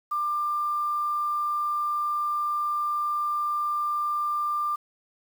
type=tone with quantisation; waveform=sine; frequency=1191 Hz; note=D6; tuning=24 cents sharp; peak=-24 dBFS; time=0.11-4.76 s; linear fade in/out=10 ms; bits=8; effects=none